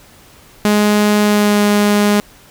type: tone with pitch glide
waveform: sawtooth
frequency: 208.7 to 206.5 Hz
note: G#3 to G#3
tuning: +9 to -10 cents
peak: -6 dBFS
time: 0.65-2.2 s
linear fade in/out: 0 ms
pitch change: -19 cents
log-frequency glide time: 1.21-1.62 s
effects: pink hiss -44 dBFS RMS until 2.5 s